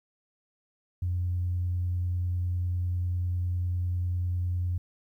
sine tone, 89 Hz, F2, 33 cents sharp, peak -25 dBFS, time 1.02-4.78 s, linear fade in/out 5 ms, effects tanh soft clip ceiling -21 dBFS + 11-bit

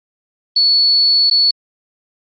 sine tone with dropouts, 4422 Hz, C#8, 5 cents flat, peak -9 dBFS, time 0.56-1.51 s, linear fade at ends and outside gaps 5 ms, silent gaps 1.3-1.31 s, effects Opus 48 kbps

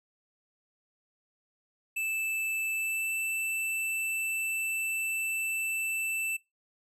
square tone with pitch glide, 2637 to 2655 Hz, E7 to E7, 0 to +12 cents, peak -30 dBFS, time 1.96-6.37 s, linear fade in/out 10 ms, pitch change +12 cents, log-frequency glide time 2.74-3.11 s, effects noise-tail reverb RT60 0.2 s tail -22 dB re dry

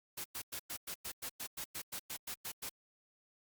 white noise bursts, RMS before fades -42 dBFS, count 15, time 0.17-2.695 s, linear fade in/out 10 ms, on 75 ms, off 100 ms, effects Opus 48 kbps

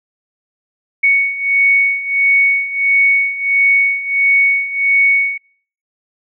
sine beating tone pair, 2224 / 2225.5 Hz, C#7 / C#7, +5 / +6 cents, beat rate 1.5 Hz, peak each -16 / -12 dBFS, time 1.03-5.38 s, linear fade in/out 10 ms, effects noise-tail reverb RT60 0.5 s tail -25 dB re dry

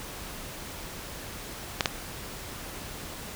clicks, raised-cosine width 0.2 ms, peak -5 dBFS, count 2, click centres 1.808 / 1.858 s, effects pink hiss -40 dBFS RMS until 3.35 s

